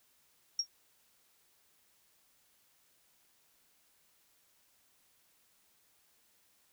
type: tone with exponential decay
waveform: sine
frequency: 5588 Hz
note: F8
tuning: in tune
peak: -25 dBFS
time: 0.59-0.67 s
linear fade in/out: 5 ms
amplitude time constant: 16 ms
effects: white hiss -70 dBFS RMS until 6.72 s